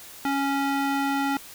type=tone with band-pass filter; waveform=square; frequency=277.2 Hz; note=C#4; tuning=in tune; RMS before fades=-25 dBFS; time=0.25-1.37 s; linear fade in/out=2 ms; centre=1100 Hz; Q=0.62; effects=white hiss -44 dBFS RMS until 1.54 s